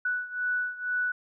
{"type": "beating tone pair", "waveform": "sine", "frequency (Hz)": [1480, 1482.1], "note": ["F#6", "F#6"], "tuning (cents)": [0, 2], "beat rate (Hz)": 2.1, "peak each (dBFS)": [-29, -32], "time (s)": [0.05, 1.12], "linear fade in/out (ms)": 5, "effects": []}